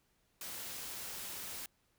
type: noise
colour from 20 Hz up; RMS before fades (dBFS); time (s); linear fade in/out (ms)
white; -44; 0.41-1.66; 2
effects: pink hiss -75 dBFS RMS until 1.98 s